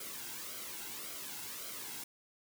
white noise with flanger, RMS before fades -44 dBFS, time 0-2.04 s, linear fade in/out 5 ms, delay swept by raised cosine 1.1 to 1.7 ms, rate 1.8 Hz, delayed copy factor -0.6, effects none

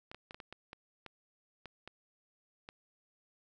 clicks, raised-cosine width 0.3 ms, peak -30 dBFS, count 11, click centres 0.115 / 0.146 / 0.309 / 0.345 / 0.402 / 0.526 / 0.731 / 1.063 / 1.657 / 1.876 / 2.689 s, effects none

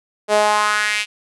sawtooth tone with high-pass filter sweep, 210 Hz, G#3, 19 cents sharp, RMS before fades -17 dBFS, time 0.28-1.06 s, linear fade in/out 50 ms, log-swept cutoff 520 to 2700 Hz, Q 3, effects resampled to 24000 Hz

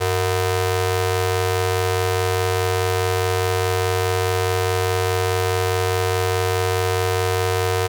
sawtooth ring-modulated tone, 277.2 Hz, C#4, in tune, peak -11 dBFS, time 0-7.88 s, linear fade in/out 20 ms, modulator 181 Hz, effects none

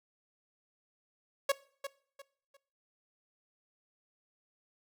sawtooth tone with echo, 554.4 Hz, C#5, in tune, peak -21 dBFS, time 1.49-1.52 s, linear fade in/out 5 ms, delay 350 ms, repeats 3, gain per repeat -11 dB, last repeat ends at 2.57 s, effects noise-tail reverb RT60 0.5 s tail -20 dB re dry

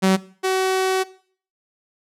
sawtooth tone pair in turn, 190 / 377.3 Hz, F#3 / F#4, +46 / +34 cents, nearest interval octave, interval 1188 cents, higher second, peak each -10 / -14 dBFS, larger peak first, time 0.02-0.17 / 0.43-1.04 s, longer second, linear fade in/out 20 ms, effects noise-tail reverb RT60 0.5 s tail -19 dB re dry + low-pass 11000 Hz 12 dB/octave

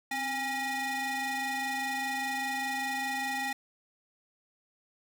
35% pulse ring-modulated tone, 549 Hz, C#5, 17 cents flat, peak -26 dBFS, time 0.11-3.53 s, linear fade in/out 5 ms, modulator 1360 Hz, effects none

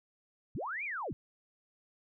sine linear two-way sweep, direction up then down, 64 to 2489 to 71.9 Hz, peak -35 dBFS, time 0.55-1.13 s, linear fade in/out 0 ms, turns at 0.84 s, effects none

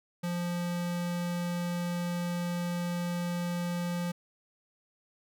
square tone, 174.61 Hz, F3, in tune, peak -31 dBFS, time 0.23-4.12 s, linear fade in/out 10 ms, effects none

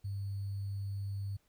sine tone with sample-and-hold, 99.1 Hz, G2, 19 cents sharp, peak -35 dBFS, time 0.04-1.37 s, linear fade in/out 10 ms, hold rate 4410 Hz, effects pink hiss -74 dBFS RMS until 1.48 s

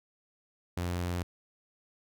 sawtooth tone, 88.1 Hz, F2, 16 cents sharp, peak -27 dBFS, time 0.77-1.23 s, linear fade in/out 5 ms, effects none

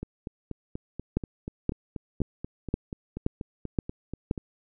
two click trains, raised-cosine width 3 ms, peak -11 / -21 dBFS, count 7 / 19, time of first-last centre 1.17-4.311 / 0.03-4.378 s, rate 1.91 / 4.14 Hz, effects none

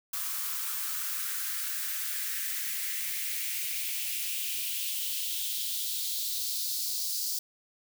blue noise with high-pass filter sweep, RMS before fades -33 dBFS, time 0.13-7.39 s, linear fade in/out 5 ms, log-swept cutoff 1100 to 4900 Hz, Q 3.1, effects none

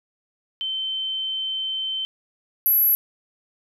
sine tone pair in turn, 3089 / 11663 Hz, G7 / F#9, -26 / -26 cents, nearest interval octave + major seventh, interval 2300 cents, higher second, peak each -24 / -15 dBFS, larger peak second, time 0.61-2.05 / 2.66-2.95 s, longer first, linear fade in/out 0 ms, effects none

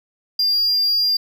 triangle tone, 4799 Hz, D8, 37 cents sharp, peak -14 dBFS, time 0.39-1.17 s, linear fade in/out 5 ms, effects none

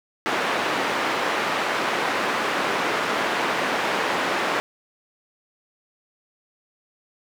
white band-pass noise, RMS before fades -24 dBFS, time 0.26-4.6 s, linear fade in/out 0 ms, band 260 to 1700 Hz, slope 12 dB/octave, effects none

